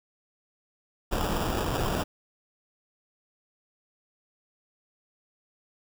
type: noise with sample-and-hold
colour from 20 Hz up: pink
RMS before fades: -28 dBFS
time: 1.11-2.04 s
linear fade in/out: 20 ms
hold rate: 2100 Hz
effects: none